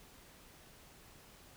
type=silence; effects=pink hiss -59 dBFS RMS until 1.56 s